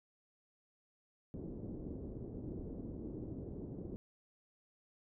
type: low-pass noise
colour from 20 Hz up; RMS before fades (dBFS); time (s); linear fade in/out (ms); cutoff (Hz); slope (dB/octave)
white; -45; 1.34-3.96; 0; 370; 24
effects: none